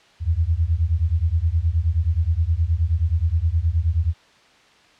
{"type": "beating tone pair", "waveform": "sine", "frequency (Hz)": [77.9, 87.4], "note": ["D#2", "F2"], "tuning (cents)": [3, 2], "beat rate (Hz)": 9.5, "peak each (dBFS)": -20, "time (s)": [0.2, 4.14], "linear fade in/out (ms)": 50, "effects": ["white hiss -53 dBFS RMS until 4.99 s", "low-pass 4000 Hz 12 dB/octave"]}